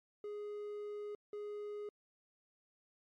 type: tone bursts at uneven times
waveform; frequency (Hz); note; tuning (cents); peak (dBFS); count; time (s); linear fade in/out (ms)
triangle; 415.5; G#4; +1; -39; 2; 0.24-1.15 / 1.33-1.89; 2
effects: MP3 64 kbps